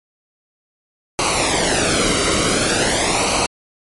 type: noise with flanger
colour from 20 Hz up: pink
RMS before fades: -17 dBFS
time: 1.19-3.46 s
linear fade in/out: 0 ms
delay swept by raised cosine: 0.57 to 1.19 ms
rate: 0.46 Hz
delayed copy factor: -0.7
effects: MP3 48 kbps